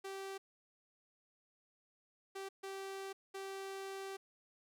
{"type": "tone bursts at uneven times", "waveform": "sawtooth", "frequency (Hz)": 388.5, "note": "G4", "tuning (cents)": -16, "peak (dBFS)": -39, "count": 4, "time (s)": [[0.04, 0.38], [2.35, 2.49], [2.63, 3.13], [3.34, 4.17]], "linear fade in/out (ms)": 10, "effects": ["low-pass 12000 Hz 12 dB/octave", "12-bit"]}